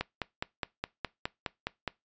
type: click train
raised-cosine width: 0.3 ms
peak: -15 dBFS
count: 10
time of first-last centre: 0.01-1.877 s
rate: 4.82 Hz
effects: noise-tail reverb RT60 0.2 s tail -22 dB re dry + resampled to 16000 Hz